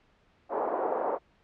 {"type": "band-pass noise", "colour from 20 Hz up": "pink", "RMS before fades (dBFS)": -30, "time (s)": [0.49, 1.19], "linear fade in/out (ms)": 50, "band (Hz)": [420, 960], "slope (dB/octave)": 24, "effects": ["pink hiss -65 dBFS RMS until 1.43 s", "low-pass 3000 Hz 12 dB/octave"]}